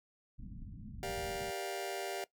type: low-pass noise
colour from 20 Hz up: pink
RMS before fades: -47 dBFS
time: 0.38-1.51 s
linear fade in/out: 20 ms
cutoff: 250 Hz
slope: 48 dB/octave
type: chord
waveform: sawtooth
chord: G minor seventh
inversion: none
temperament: just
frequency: 392 / 470.4 / 588 / 705.6 Hz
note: G4 / Bb4 / D5 / F5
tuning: 0 / +16 / +2 / +18 cents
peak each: -37 / -43 / -40 / -38 dBFS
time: 1.03-2.24 s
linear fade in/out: 0 ms
effects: noise-tail reverb RT60 0.1 s tail -19 dB re dry